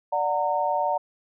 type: chord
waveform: sine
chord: D augmented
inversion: none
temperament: just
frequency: 587.3 / 734.2 / 917.7 Hz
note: D5 / F#5 / A#5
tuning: 0 / -14 / -27 cents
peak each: -27 / -26 / -25 dBFS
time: 0.12-0.98 s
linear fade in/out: 10 ms
effects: none